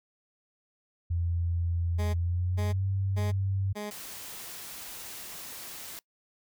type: tone with pitch glide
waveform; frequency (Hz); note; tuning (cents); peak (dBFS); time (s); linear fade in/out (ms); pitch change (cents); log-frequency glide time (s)
sine; 85.4 to 96.97; F2 to G2; -38 to -18; -26; 1.1-3.73; 10; +220; 2.19-2.87
type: tone bursts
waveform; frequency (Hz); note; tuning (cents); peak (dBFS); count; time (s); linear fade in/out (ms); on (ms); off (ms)
15% pulse; 208.5; G#3; +7; -28; 4; 1.98-3.91; 20; 160; 430
type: noise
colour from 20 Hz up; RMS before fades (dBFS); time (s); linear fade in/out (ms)
white; -42; 3.91-5.99; 0
effects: noise-tail reverb RT60 0.1 s tail -23 dB re dry